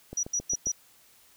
click train, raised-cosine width 2 ms, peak -25 dBFS, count 5, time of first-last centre 0.13-0.67 s, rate 7.41 Hz
sine tone bursts, 5830 Hz, F#8, 26 cents flat, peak -25 dBFS, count 4, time 0.17-0.718 s, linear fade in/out 5 ms, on 62 ms, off 100 ms
effects white hiss -59 dBFS RMS until 1.36 s

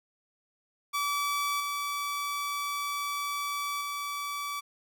sawtooth tone with level steps, 1151 Hz, D6, 35 cents flat, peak -24 / -27 / -29 dBFS, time 0.93-4.61 s, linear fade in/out 20 ms, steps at 1.6 / 3.81 s, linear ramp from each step 2 ms, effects none

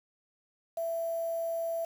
sine tone with quantisation, 665 Hz, E5, 15 cents sharp, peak -30 dBFS, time 0.77-1.85 s, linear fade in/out 5 ms, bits 8, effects none

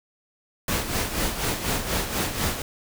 pink noise with tremolo, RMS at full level -24 dBFS, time 0.68-2.62 s, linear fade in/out 2 ms, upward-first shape sine, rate 4.1 Hz, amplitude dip 60%, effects none

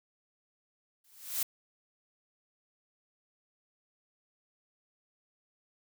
blue noise with exponential growth, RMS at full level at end -28 dBFS, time 1.04-1.43 s, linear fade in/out 5 ms, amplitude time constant 83 ms, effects none

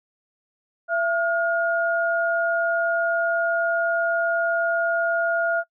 sine tone pair together, 672 / 1425.9 Hz, E5 / F6, +33 / +36 cents, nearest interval octave + minor second, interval 1303 cents, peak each -22 dBFS, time 0.88-5.64 s, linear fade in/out 50 ms, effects noise-tail reverb RT60 0.1 s tail -24 dB re dry

